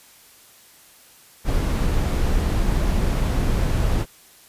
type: noise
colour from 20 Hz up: brown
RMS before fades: -20 dBFS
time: 1.44-4.06 s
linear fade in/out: 50 ms
effects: white hiss -50 dBFS RMS until 4.48 s + resampled to 32000 Hz